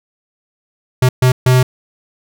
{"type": "tone bursts at uneven times", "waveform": "square", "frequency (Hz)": 127.5, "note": "C3", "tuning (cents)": -44, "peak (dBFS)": -8, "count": 3, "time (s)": [[1.02, 1.09], [1.22, 1.32], [1.46, 1.63]], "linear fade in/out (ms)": 5, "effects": []}